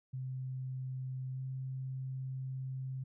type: tone with pitch glide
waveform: sine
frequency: 130 to 131.43 Hz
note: C3 to C3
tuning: -11 to +8 cents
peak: -37 dBFS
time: 0.13-3.04 s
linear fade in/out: 10 ms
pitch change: +19 cents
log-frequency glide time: 1.33-1.4 s
effects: none